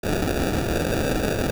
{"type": "noise with sample-and-hold", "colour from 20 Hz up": "white", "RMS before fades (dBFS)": -23, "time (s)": [0.03, 1.51], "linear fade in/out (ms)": 10, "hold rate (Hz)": 1050, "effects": []}